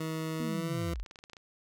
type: tone with pitch glide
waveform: 20% pulse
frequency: 159.6 to 168.8 Hz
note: D#3 to E3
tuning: +44 to +41 cents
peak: -28 dBFS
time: 0-0.94 s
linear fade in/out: 5 ms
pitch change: +97 cents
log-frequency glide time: 0.43-0.79 s
type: linear sweep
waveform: sine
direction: down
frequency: 251.3 to 38.51 Hz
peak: -34 dBFS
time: 0.4-1.03 s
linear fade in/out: 0 ms
type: clicks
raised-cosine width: 0.2 ms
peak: -32 dBFS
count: 12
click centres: 0.816 / 0.886 / 0.958 / 0.999 / 1.062 / 1.111 / 1.158 / 1.189 / 1.239 / 1.298 / 1.333 / 1.368 s
effects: none